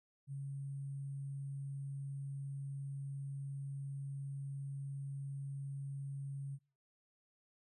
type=tone with sample-and-hold; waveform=sine; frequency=138.59 Hz; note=C#3; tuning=in tune; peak=-40 dBFS; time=0.27-6.59 s; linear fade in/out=50 ms; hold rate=8820 Hz; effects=noise-tail reverb RT60 0.4 s tail -25 dB re dry + resampled to 32000 Hz